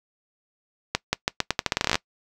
accelerating click train, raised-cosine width 0.2 ms, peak -3 dBFS, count 17, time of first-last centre 0.95-1.955 s, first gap 180 ms, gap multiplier 0.83, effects noise-tail reverb RT60 0.1 s tail -22 dB re dry

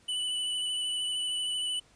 square tone with vibrato, 2979 Hz, F#7, 11 cents sharp, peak -30 dBFS, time 0.08-1.8 s, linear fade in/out 10 ms, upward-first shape triangle, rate 13 Hz, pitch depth 20 cents each way, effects pink hiss -62 dBFS RMS until 1.95 s + resampled to 22050 Hz

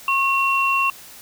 sine tone pair together, 1088.4 / 2733 Hz, C#6 / F7, -32 / -38 cents, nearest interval octave + major third, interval 1594 cents, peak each -19 dBFS, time 0.08-0.9 s, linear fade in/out 2 ms, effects white hiss -42 dBFS RMS until 1.21 s

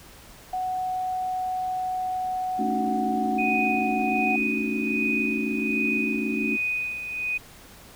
sine tone, 741 Hz, F#5, 2 cents sharp, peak -25 dBFS, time 0.53-4.36 s, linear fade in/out 5 ms
sine chord, D# half-diminished seventh, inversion second, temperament equal with one note detuned, 220 / 277.2 / 303.8 / 370 Hz, A3 / C#4 / D#4 / F#4, 0 / 0 / -41 / 0 cents, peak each -28 / -30 / -32 / -33 dBFS, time 2.58-6.57 s, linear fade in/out 20 ms
sine tone with tremolo, 2489 Hz, D#7, in tune, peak -23 dBFS, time 3.38-7.38 s, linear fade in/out 10 ms, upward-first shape sine, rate 1.3 Hz, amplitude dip 60%
effects pink hiss -48 dBFS RMS until 7.95 s

